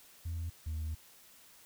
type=tone pair in turn; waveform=sine; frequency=83.5 / 78.57 Hz; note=E2 / D#2; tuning=+23 / +17 cents; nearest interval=minor second; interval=106 cents; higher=first; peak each=-33 / -32 dBFS; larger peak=second; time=0.25-0.5 / 0.66-0.95 s; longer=second; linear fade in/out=10 ms; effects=tanh soft clip ceiling -33 dBFS + white hiss -59 dBFS RMS until 1.65 s